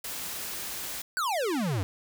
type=noise; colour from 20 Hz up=white; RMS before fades=-36 dBFS; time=0.04-1.02 s; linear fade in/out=5 ms
type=exponential sweep; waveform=square; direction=down; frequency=1568 to 86.8 Hz; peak=-27 dBFS; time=1.17-1.83 s; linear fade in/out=0 ms
effects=none